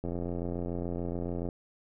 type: click train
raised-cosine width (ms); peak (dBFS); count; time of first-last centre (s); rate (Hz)
2; -22; 127; 0.04-1.488; 87
effects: none